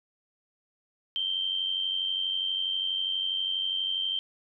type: tone with amplitude modulation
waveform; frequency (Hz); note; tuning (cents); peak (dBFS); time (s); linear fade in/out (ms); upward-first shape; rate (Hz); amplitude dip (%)
sine; 3136; G7; 0; -24; 1.16-4.19; 0; sine; 92.3; 60
effects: none